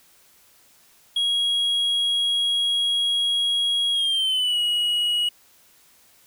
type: tone with pitch glide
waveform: triangle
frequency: 3300 to 2906 Hz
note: G#7 to F#7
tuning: -12 to -32 cents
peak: -18 dBFS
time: 1.16-5.29 s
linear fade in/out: 5 ms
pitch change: -220 cents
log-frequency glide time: 3.93-4.59 s
effects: white hiss -56 dBFS RMS until 6.26 s